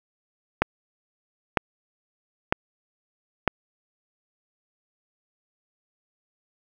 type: click train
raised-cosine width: 0.5 ms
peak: -3 dBFS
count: 4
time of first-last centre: 0.62-3.477 s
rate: 1.05 Hz
effects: 7-bit